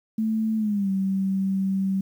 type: tone with pitch glide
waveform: sine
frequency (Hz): 220 to 192.63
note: A3 to G3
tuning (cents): 0 to -30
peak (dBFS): -21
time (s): 0.18-2.01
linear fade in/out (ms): 5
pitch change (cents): -230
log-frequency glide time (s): 0.57-0.9
effects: 9-bit